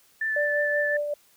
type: tone with vibrato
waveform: sine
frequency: 1760 Hz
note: A6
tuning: in tune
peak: -24 dBFS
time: 0.21-0.97 s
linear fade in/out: 5 ms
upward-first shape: sine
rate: 5.6 Hz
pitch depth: 15 cents each way
type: tone with tremolo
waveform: sine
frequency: 587.3 Hz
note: D5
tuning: in tune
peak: -23 dBFS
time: 0.36-1.14 s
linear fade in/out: 5 ms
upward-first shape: sine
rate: 5.3 Hz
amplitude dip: 40%
effects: white hiss -60 dBFS RMS until 1.36 s